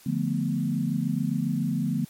sine chord, B half-diminished seventh, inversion first, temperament equal, 146.83 / 174.61 / 220 / 246.9 Hz, D3 / F3 / A3 / B3, 0 / 0 / 0 / 0 cents, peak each -29 dBFS, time 0.06-2.05 s, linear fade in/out 5 ms, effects white hiss -53 dBFS RMS until 2.09 s + MP3 64 kbps

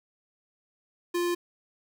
square tone, 349.2 Hz, F4, in tune, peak -26 dBFS, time 1.14-1.35 s, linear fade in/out 10 ms, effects 9-bit

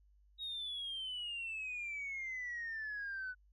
sine exponential sweep, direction down, 3802 to 1480 Hz, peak -38 dBFS, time 0.38-3.35 s, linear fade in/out 50 ms, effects tanh soft clip ceiling -36 dBFS + added 50 Hz sine -64 dBFS peak until 3.52 s

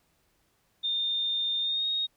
sine tone with pitch glide, 3627 to 3735 Hz, A#7 to A#7, -48 to +3 cents, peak -26 dBFS, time 0.83-2.07 s, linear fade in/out 20 ms, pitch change +51 cents, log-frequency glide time 1.6-1.86 s, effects pink hiss -70 dBFS RMS until 2.16 s

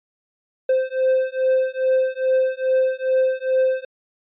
triangle beating tone pair, 519 / 521.4 Hz, C5 / C5, -14 / -6 cents, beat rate 2.4 Hz, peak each -18 dBFS, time 0.69-3.85 s, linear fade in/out 5 ms, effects resampled to 8000 Hz

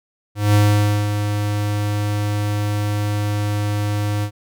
square tone with ADSR envelope, 103.83 Hz, G#2, in tune, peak -11 dBFS, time 0.35-4.31 s, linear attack 190 ms, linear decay 530 ms, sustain -8 dB, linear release 77 ms, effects none

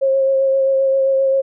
sine tone with vibrato, 538 Hz, C5, 48 cents sharp, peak -12 dBFS, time 0.01-1.42 s, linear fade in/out 20 ms, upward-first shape sine, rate 7.6 Hz, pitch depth 16 cents each way, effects none

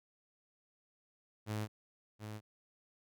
sawtooth tone with echo, 106.8 Hz, G#2, 49 cents sharp, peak -32 dBFS, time 1.46-1.68 s, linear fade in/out 50 ms, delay 730 ms, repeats 1, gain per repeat -7 dB, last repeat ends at 2.41 s, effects none

